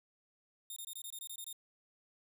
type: tone bursts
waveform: 5% pulse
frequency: 3662 Hz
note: A#7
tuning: 32 cents flat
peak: -35 dBFS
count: 10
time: 0.7-1.528 s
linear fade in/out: 2 ms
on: 63 ms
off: 22 ms
effects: none